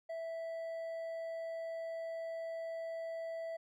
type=tone with hard clipping; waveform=triangle; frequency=658 Hz; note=E5; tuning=3 cents flat; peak=-40 dBFS; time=0.09-3.57 s; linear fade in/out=10 ms; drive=7 dB; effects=none